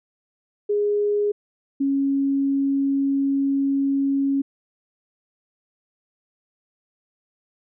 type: tone pair in turn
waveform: sine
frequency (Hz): 413.1 / 275.7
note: G#4 / C#4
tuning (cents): -9 / -9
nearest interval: perfect fifth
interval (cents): 700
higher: first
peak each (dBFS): -18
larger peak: neither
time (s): 0.69-1.32 / 1.8-4.42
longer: second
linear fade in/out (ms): 10
effects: none

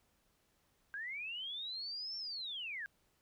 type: linear two-way sweep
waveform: sine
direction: up then down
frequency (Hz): 1568 to 5450 to 1568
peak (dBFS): -40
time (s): 0.94-2.86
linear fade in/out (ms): 0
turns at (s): 2.17
effects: pink hiss -75 dBFS RMS until 3.21 s

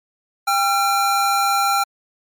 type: tone pair together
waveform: square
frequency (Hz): 797.7 / 1363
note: G5 / F6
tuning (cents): +30 / -43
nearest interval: major sixth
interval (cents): 927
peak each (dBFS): -19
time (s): 0.47-1.84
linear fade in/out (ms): 10
effects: MP3 96 kbps

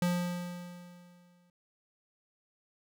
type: tone with exponential decay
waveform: square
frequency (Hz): 176.5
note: F3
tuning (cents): +19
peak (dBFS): -26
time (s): 0.02-1.5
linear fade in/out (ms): 2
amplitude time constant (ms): 320
effects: none

